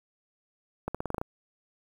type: accelerating click train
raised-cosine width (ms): 1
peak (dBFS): -17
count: 8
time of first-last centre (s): 0.88-1.215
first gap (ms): 66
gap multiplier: 0.89
effects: 8-bit